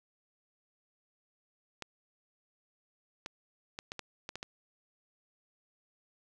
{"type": "clicks", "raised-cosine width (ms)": 0.2, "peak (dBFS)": -22, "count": 8, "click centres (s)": [1.823, 3.261, 3.789, 3.919, 3.993, 4.291, 4.356, 4.429], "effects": []}